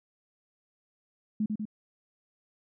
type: tone with echo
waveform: sine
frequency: 213.6 Hz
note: G#3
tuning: 49 cents sharp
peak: -25 dBFS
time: 1.4-1.46 s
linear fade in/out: 5 ms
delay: 97 ms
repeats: 2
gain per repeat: -3 dB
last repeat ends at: 1.654 s
effects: none